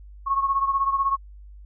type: beating tone pair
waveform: sine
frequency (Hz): 1094 / 1110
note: C#6 / C#6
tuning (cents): -23 / +2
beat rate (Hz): 16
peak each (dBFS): -21 / -26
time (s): 0.26-1.17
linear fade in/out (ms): 20
effects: added 50 Hz sine -41 dBFS peak until 1.65 s